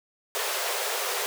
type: high-pass noise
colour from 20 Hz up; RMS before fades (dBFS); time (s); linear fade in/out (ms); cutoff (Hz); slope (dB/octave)
pink; -29; 0.35-1.26; 0; 390; 96
effects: none